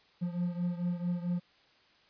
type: beating tone pair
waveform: triangle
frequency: 174.61 / 179.11 Hz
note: F3 / F3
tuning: 0 / +44 cents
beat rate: 4.5 Hz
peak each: -30 / -34 dBFS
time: 0.21-1.4 s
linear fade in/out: 20 ms
effects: white hiss -64 dBFS RMS until 2.09 s + resampled to 11025 Hz